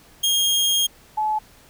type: tone pair in turn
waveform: sawtooth / sine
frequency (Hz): 3242 / 858.7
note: G#7 / A5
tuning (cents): -42 / -42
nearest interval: octave + major seventh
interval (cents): 2300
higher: first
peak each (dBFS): -14 / -19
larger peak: first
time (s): 0.23-0.87 / 1.17-1.39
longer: first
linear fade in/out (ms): 10
effects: pink hiss -51 dBFS RMS until 1.69 s